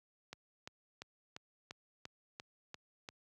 click train, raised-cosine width 0.2 ms, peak -28 dBFS, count 9, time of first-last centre 0.33-3.089 s, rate 2.9 Hz, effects high-pass 80 Hz 12 dB/octave

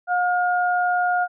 sine tone pair together, 717.5 / 1426 Hz, F5 / F6, +47 / +36 cents, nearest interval octave, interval 1189 cents, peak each -19 / -23 dBFS, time 0.07-1.28 s, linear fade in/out 50 ms, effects none

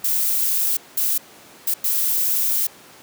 violet noise bursts at uneven times, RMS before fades -20 dBFS, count 4, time 0.04-0.77 / 0.97-1.18 / 1.67-1.74 / 1.84-2.67 s, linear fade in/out 5 ms, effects pink hiss -45 dBFS RMS until 3.02 s + high-pass 200 Hz 12 dB/octave

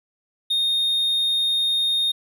triangle tone, 3690 Hz, A#7, 18 cents flat, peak -17 dBFS, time 0.5-2.12 s, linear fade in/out 10 ms, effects none

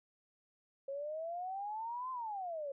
sine exponential two-way sweep, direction up then down, 541 to 1046.5 to 541 Hz, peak -38 dBFS, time 0.88-2.72 s, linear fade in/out 5 ms, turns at 2.11 s, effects none

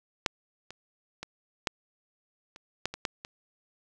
clicks, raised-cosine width 0.2 ms, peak -7 / -25 / -20 / -9 / -29 / -11 / -20 / -11 / -22 dBFS, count 9, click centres 0.262 / 0.706 / 1.23 / 1.672 / 2.561 / 2.856 / 2.94 / 3.052 / 3.249 s, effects none

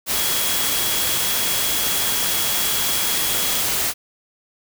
sine tone in noise, 3326 Hz, G#7, 2 cents sharp, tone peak -28 dBFS, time 0.12-3.64 s, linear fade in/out 50 ms, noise white, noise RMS -21 dBFS, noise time 0.06-3.94 s, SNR -10 dB, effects none

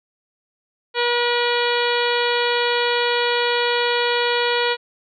harmonic tone with a mistuned harmonic, 480.6 Hz, B4, 47 cents flat, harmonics 1 / 2 / 3 / 4 / 5 / 6 / 7 / 8 / 9, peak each -21 / -24 / -26 / -27 / -28 / -29 / -29 / -30 / -31 dBFS, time 0.94-4.77 s, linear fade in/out 50 ms, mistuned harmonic 6, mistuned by +28 cents, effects none

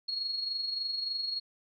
sine tone with amplitude modulation, 4308 Hz, C8, 50 cents sharp, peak -29 dBFS, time 0.08-1.4 s, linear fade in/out 10 ms, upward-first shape sine, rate 23.4 Hz, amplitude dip 50%, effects none

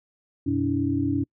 sine tone cluster, 94 / 125.3 / 282.1 / 320.7 Hz, F#2 / B2 / C#4 / E4, +28 / +25 / +30 / -48 cents, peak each -30 / -31 / -23 / -29 dBFS, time 0.46-1.24 s, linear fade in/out 10 ms, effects noise-tail reverb RT60 0.1 s tail -26 dB re dry

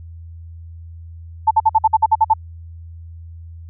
sine tone bursts, 880 Hz, A5, in tune, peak -8 dBFS, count 10, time 1.47-2.338 s, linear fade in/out 10 ms, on 40 ms, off 52 ms, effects added 83 Hz sine -33 dBFS peak until 3.69 s

